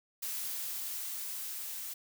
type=noise with level ramp; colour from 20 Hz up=blue; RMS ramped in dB=-37 to -41 dBFS; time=0.22-1.94 s; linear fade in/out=10 ms; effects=none